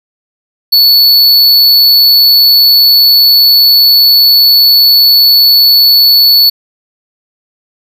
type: tone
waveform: square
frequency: 4435 Hz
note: C#8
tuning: in tune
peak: -3 dBFS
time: 0.72-6.5 s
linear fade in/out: 10 ms
effects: none